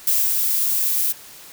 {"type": "noise with ADSR envelope", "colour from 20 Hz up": "violet", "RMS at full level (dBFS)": -17, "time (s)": [0.07, 1.13], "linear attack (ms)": 4, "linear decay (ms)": 240, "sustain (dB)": -3, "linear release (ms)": 21, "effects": ["white hiss -42 dBFS RMS until 1.52 s"]}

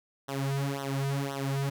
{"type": "tone with flanger", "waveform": "sawtooth", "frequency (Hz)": 138.1, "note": "C#3", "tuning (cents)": -6, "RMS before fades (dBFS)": -31, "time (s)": [0.28, 1.7], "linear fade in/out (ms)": 10, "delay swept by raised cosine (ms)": [0.42, 3.62], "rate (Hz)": 1.9, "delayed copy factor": -1, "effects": []}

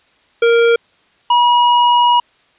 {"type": "tone pair in turn", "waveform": "square", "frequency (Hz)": [466.2, 965.3], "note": ["A#4", "B5"], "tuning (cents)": [0, -40], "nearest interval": "octave + minor second", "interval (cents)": 1260, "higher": "second", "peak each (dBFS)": -9, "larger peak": "neither", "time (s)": [[0.42, 0.76], [1.3, 2.2]], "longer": "second", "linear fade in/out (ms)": 5, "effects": ["white hiss -54 dBFS RMS until 2.58 s", "resampled to 8000 Hz"]}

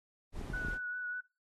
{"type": "noise", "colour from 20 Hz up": "brown", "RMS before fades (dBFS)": -41, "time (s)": [0.32, 0.79], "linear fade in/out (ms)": 50}
{"type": "clicks", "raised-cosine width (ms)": 3, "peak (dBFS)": -29, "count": 4, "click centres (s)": [0.413, 0.501, 0.649, 0.685]}
{"type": "tone with vibrato", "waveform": "sine", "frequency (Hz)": 1475, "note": "F#6", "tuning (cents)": -6, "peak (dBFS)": -36, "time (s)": [0.53, 1.21], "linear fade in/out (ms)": 10, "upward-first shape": "sine", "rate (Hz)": 5, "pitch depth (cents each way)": 18}
{"effects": ["noise-tail reverb RT60 0.3 s tail -22 dB re dry", "AAC 32 kbps"]}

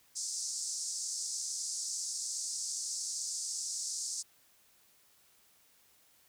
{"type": "band-pass noise", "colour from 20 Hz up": "white", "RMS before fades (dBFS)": -38, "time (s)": [0.15, 4.23], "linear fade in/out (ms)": 20, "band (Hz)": [4900, 8500], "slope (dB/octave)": 48, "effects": ["white hiss -66 dBFS RMS until 6.28 s"]}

